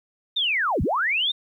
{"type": "linear two-way sweep", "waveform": "sine", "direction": "down then up", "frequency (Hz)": [3729, 43.65, 3729], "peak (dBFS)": -20, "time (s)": [0.36, 1.32], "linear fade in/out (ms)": 10, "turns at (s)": 0.82, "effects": ["10-bit"]}